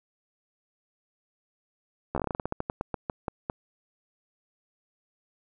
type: slowing click train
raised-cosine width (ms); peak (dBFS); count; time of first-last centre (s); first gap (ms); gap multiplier
1; -15; 19; 2.15-3.499; 13; 1.18
effects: none